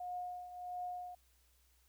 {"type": "tone with tremolo", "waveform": "sine", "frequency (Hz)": 719, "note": "F#5", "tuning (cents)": -50, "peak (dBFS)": -38, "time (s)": [0, 1.15], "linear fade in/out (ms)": 5, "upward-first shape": "triangle", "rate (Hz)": 1.5, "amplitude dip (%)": 70, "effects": ["added 62 Hz sine -70 dBFS peak until 1.88 s", "white hiss -73 dBFS RMS until 1.88 s"]}